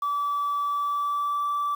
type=tone with pitch glide; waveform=sine; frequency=1153 to 1161 Hz; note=D6 to D6; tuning=-32 to -20 cents; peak=-22 dBFS; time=0.02-1.75 s; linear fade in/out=5 ms; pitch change=+12 cents; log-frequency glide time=0.59-1.48 s; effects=tanh soft clip ceiling -21 dBFS + 8-bit